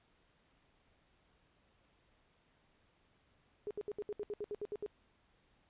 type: tone bursts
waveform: sine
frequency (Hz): 415.3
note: G#4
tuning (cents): 0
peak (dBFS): -37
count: 12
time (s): 3.67-4.862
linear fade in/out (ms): 0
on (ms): 37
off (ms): 68
effects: pink hiss -72 dBFS RMS until 5.69 s + resampled to 8000 Hz